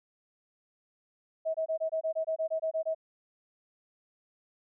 sine tone bursts, 641 Hz, E5, 49 cents flat, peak -27 dBFS, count 13, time 1.45-2.948 s, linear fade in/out 20 ms, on 94 ms, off 23 ms, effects none

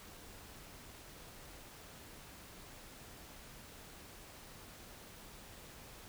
silence, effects pink hiss -54 dBFS RMS until 6.08 s

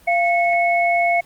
sine tone pair together, 691.5 / 2197 Hz, F5 / C#7, -17 / -16 cents, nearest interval octave + minor sixth, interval 2001 cents, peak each -16 / -19 dBFS, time 0.07-1.21 s, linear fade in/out 10 ms, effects pink hiss -51 dBFS RMS until 1.25 s + Opus 24 kbps

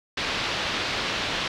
white low-pass noise, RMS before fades -28 dBFS, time 0.17-1.48 s, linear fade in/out 5 ms, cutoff 4200 Hz, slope 24 dB/octave, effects none

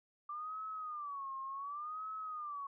sine tone with vibrato, 1174.7 Hz, D6, in tune, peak -40 dBFS, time 0.29-2.67 s, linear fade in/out 5 ms, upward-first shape sine, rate 0.68 Hz, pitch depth 160 cents each way, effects none

